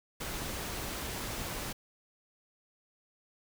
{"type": "noise", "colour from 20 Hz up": "pink", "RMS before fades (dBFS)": -38, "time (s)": [0.2, 1.73], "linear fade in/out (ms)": 10, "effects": []}